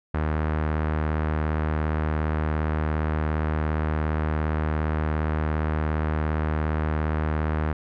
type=tone with low-pass filter; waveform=sawtooth; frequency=77.3 Hz; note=D#2; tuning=11 cents flat; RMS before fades=-25 dBFS; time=0.14-7.73 s; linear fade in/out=5 ms; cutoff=1600 Hz; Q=1.5; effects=none